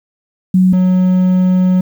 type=tone pair in turn; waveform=sine / triangle; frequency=185 / 183.83 Hz; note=F#3 / F#3; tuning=0 / -11 cents; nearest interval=unison; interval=11 cents; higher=first; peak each=-6 / -6 dBFS; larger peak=neither; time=0.54-0.73 / 0.73-1.81 s; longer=second; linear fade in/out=5 ms; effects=7-bit